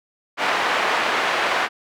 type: band-pass noise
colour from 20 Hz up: pink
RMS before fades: -21 dBFS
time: 0.37-1.69 s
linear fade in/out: 50 ms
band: 690 to 2400 Hz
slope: 12 dB/octave
effects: none